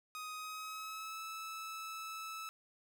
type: tone with pitch glide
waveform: sawtooth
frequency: 1252 to 1307.4 Hz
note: D#6 to E6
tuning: +10 to -15 cents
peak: -39 dBFS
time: 0.15-2.49 s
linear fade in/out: 0 ms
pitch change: +75 cents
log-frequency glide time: 0.35-1.21 s
effects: none